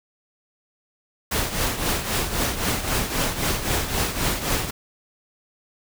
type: noise with tremolo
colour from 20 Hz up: pink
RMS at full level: -21 dBFS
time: 1.31-4.71 s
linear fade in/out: 10 ms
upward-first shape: triangle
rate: 3.8 Hz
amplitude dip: 70%
effects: none